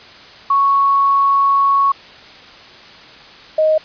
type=tone pair in turn; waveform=sine; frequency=1108.7 / 624.9 Hz; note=C#6 / D#5; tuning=0 / +7 cents; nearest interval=minor seventh; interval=993 cents; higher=first; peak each=-10 dBFS; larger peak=neither; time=0.5-1.92 / 3.58-3.78 s; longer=first; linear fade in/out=5 ms; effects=white hiss -39 dBFS RMS until 3.84 s + resampled to 11025 Hz